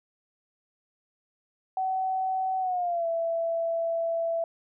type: tone with pitch glide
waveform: sine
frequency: 756 to 665.8 Hz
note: F#5 to E5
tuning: +37 to +17 cents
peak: -25 dBFS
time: 1.77-4.44 s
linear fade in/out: 2 ms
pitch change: -220 cents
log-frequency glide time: 2.59-3.07 s
effects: none